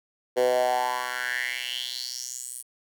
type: tone with high-pass filter sweep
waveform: 10% pulse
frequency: 125 Hz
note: B2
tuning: 21 cents sharp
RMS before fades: -28 dBFS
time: 0.36-2.63 s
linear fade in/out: 20 ms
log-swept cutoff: 450 to 10000 Hz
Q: 5
effects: none